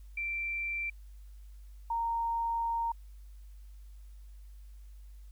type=tone pair in turn; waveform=sine; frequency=2349 / 925.5 Hz; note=D7 / A#5; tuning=0 / -13 cents; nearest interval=octave + major third; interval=1613 cents; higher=first; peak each=-32 / -29 dBFS; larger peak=second; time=0.17-0.9 / 1.9-2.92 s; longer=second; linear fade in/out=5 ms; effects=added 50 Hz sine -47 dBFS peak until 5.31 s + white hiss -70 dBFS RMS until 5.31 s